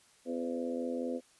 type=harmonic tone with a mistuned harmonic; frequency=84.5 Hz; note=E2; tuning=43 cents sharp; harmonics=3 / 4 / 5 / 6 / 7 / 8; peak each=-36 / -42 / -43 / -37 / -47 / -49 dBFS; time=0.25-1.21 s; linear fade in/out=50 ms; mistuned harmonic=7; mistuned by=-23 cents; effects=white hiss -64 dBFS RMS until 1.39 s + resampled to 24000 Hz